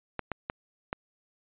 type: clicks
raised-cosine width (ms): 0.5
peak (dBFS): -16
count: 4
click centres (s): 0.193 / 0.317 / 0.499 / 0.929
effects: resampled to 8000 Hz